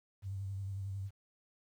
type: tone with vibrato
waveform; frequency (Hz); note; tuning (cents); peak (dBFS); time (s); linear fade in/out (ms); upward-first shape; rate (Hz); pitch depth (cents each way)
sine; 97.5; G2; -9; -37; 0.22-1.11; 50; sine; 11; 38
effects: 11-bit